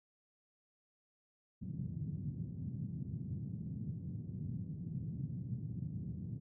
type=band-pass noise; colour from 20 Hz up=white; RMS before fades=-42 dBFS; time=1.61-6.4 s; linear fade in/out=20 ms; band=100 to 170 Hz; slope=24 dB/octave; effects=none